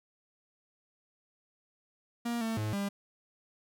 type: tone with pitch steps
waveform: 45% pulse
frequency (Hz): 236.3 / 224.8 / 107.4 / 200.1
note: A#3 / A3 / A2 / G3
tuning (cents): +24 / +37 / -41 / +36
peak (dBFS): -31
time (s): 2.25-2.89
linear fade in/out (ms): 10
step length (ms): 160
effects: none